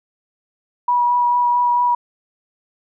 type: tone with vibrato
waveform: sine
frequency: 970 Hz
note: B5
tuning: 31 cents flat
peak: -13 dBFS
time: 0.88-1.95 s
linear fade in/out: 5 ms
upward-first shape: sine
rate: 4.5 Hz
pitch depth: 12 cents each way
effects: none